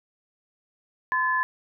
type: tone pair together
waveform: sine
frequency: 1023.3 / 1727 Hz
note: C6 / A6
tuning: -39 / -33 cents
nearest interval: major sixth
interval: 906 cents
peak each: -24 dBFS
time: 1.12-1.43 s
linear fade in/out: 0 ms
effects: none